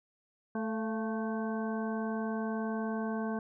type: harmonic tone with a mistuned harmonic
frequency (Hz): 219.8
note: A3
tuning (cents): -2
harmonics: 1 / 2 / 3 / 4 / 5 / 7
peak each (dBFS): -33 / -39 / -41 / -44 / -45 / -45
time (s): 0.55-3.39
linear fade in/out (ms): 2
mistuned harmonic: 3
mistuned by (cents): +51
effects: none